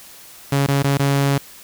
sawtooth tone with dropouts, 139.5 Hz, C#3, 11 cents sharp, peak -11 dBFS, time 0.52-1.38 s, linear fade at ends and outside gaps 5 ms, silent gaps 0.666-0.684 / 0.826-0.842 / 0.975-0.994 s, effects white hiss -42 dBFS RMS until 1.63 s

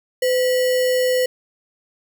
sine tone with sample-and-hold, 507 Hz, B4, 45 cents sharp, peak -15 dBFS, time 0.22-1.26 s, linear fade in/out 5 ms, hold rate 2450 Hz, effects none

